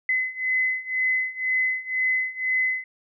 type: beating tone pair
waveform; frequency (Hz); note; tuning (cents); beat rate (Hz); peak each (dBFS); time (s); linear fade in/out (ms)
sine; 2030 / 2032; B6 / B6; +47 / +49; 2; -26 / -24; 0.09-2.84; 2
effects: none